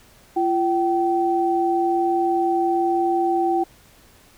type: tone pair together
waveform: sine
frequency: 343 / 770 Hz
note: F4 / G5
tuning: -31 / -31 cents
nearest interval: octave + major second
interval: 1400 cents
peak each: -20 dBFS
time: 0.36-3.64 s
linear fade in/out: 10 ms
effects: pink hiss -52 dBFS RMS until 4.37 s